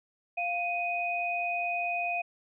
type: tone pair together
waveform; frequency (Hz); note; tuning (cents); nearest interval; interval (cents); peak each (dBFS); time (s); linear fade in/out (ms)
sine; 699.7 / 2495; F5 / D#7; +3 / +4; octave + minor seventh; 2201; -31 / -31; 0.37-2.22; 10
effects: none